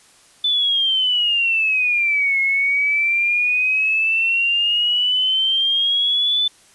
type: exponential two-way sweep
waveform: sine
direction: down then up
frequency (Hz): 3520 to 2164 to 3520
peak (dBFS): -15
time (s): 0.44-6.48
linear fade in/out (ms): 5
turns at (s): 2.4
effects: white hiss -51 dBFS RMS until 6.74 s + resampled to 24000 Hz